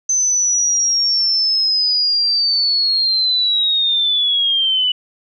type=linear sweep; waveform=sine; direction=down; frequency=6160 to 2960 Hz; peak=-13 dBFS; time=0.09-4.92 s; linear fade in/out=5 ms; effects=none